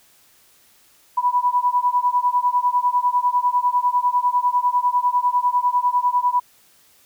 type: beating tone pair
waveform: sine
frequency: 980 / 990 Hz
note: B5 / B5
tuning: -14 / +4 cents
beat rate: 10 Hz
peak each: -19 dBFS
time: 1.17-6.4 s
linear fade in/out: 10 ms
effects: white hiss -55 dBFS RMS until 7.05 s